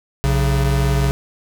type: tone pair together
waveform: square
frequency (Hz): 61 / 136.94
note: B1 / C#3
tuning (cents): -21 / -21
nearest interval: octave + major second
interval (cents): 1400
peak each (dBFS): -18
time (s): 0.24-1.11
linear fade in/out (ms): 0
effects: none